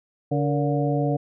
harmonic tone with a mistuned harmonic, 143.7 Hz, D3, 37 cents flat, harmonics 1 / 2 / 3 / 4 / 5, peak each -23 / -26 / -28 / -29 / -30 dBFS, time 0.31-1.17 s, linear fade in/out 10 ms, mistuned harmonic 3, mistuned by +120 cents, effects none

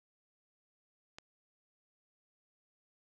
click, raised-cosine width 0.2 ms, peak -29 dBFS, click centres 1.185 s, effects none

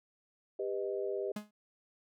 sine chord, G augmented, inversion none, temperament equal with one note detuned, 397 / 493.9 / 622.3 Hz, G4 / B4 / D#5, +22 / 0 / 0 cents, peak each -35 / -39 / -40 dBFS, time 0.59-1.32 s, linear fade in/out 5 ms
45% pulse tone with exponential decay, 209.9 Hz, G#3, 19 cents sharp, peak -34 dBFS, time 1.36-1.51 s, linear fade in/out 5 ms, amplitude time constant 32 ms
effects none

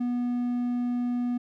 triangle tone, 243.9 Hz, B3, 21 cents flat, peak -23 dBFS, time 0-1.38 s, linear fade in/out 10 ms, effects none

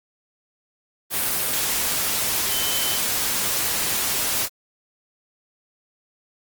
sine tone in noise, 3061 Hz, G7, 42 cents flat, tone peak -28 dBFS, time 2.49-3 s, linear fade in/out 50 ms, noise white, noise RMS -23 dBFS, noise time 1.1-4.49 s, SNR -8 dB, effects Opus 32 kbps

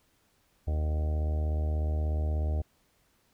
harmonic tone, 76.6 Hz, D#2, 27 cents flat, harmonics 1 / 2 / 3 / 4 / 5 / 6 / 7 / 8 / 9 / 10, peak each -26 / -43 / -46 / -46 / -48 / -48 / -52 / -44 / -54 / -50 dBFS, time 0.67-2.62 s, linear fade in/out 10 ms, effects pink hiss -69 dBFS RMS until 3.33 s

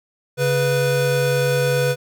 square tone pair together, 138.6 / 493.9 Hz, C#3 / B4, 0 / 0 cents, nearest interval octave + minor seventh, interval 2200 cents, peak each -21 / -19 dBFS, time 0.37-1.96 s, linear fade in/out 50 ms, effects none

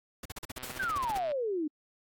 pink noise bursts, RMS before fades -40 dBFS, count 15, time 0.23-1.179 s, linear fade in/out 5 ms, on 25 ms, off 41 ms
click train, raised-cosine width 0.3 ms, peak -29 dBFS, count 96, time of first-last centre 0.57-1.318 s, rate 127 Hz
white noise with exponential decay, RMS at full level -39 dBFS, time 0.63-1.04 s, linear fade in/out 2 ms, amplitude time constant 87 ms
sine exponential sweep, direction down, 1614 to 290 Hz, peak -29 dBFS, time 0.79-1.68 s, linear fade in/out 10 ms
effects AAC 64 kbps

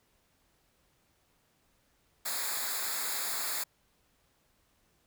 white noise with comb filter, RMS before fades -34 dBFS, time 2.25-3.64 s, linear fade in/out 10 ms, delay 0.34 ms, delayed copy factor -0.85, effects pink hiss -71 dBFS RMS until 5.06 s

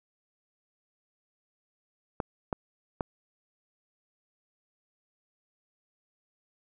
clicks, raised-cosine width 1 ms, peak -15 dBFS, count 3, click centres 2.202 / 2.528 / 3.008 s, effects none

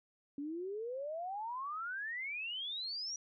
sine exponential sweep, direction up, 277.2 to 5850 Hz, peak -38 dBFS, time 0.38-3.16 s, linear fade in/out 2 ms, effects none

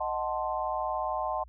sine chord, D# diminished seventh, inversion none, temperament equal, 622.3 / 740 / 880 / 1046.5 Hz, D#5 / F#5 / A5 / C6, 0 / 0 / 0 / 0 cents, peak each -34 dBFS, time 0-1.44 s, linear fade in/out 10 ms, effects added 60 Hz sine -49 dBFS peak until 1.48 s

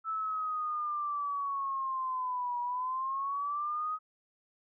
sine linear two-way sweep, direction down then up, 1318.5 to 963 to 1264 Hz, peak -31 dBFS, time 0.04-3.99 s, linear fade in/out 50 ms, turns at 2.6 s, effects none

